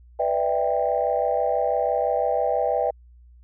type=chord; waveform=sine; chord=E minor seventh; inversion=second; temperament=just; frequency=494.4 / 593.3 / 659.3 / 791.1 Hz; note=B4 / D5 / E5 / G5; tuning=+2 / +18 / 0 / +16 cents; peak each=-25 dBFS; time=0.19-2.91 s; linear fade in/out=10 ms; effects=tanh soft clip ceiling -10 dBFS + added 60 Hz sine -47 dBFS peak until 3.43 s